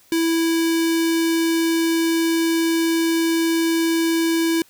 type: tone with notch filter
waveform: square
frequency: 329.6 Hz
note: E4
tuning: in tune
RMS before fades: -19 dBFS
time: 0.12-4.62 s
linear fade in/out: 2 ms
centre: 750 Hz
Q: 0.65
effects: white hiss -54 dBFS RMS until 4.69 s